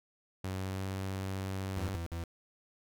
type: tone with pitch glide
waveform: sawtooth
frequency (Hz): 94.4 to 95.88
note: F#2 to G2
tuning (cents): +35 to -38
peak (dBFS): -31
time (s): 0.44-1.96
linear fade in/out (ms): 5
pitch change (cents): +27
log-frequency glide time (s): 0.57-0.83
type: tone bursts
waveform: 40% pulse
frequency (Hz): 84.1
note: E2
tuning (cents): +35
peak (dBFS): -35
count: 3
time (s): 1.77-2.238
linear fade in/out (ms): 0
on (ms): 120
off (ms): 54
effects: none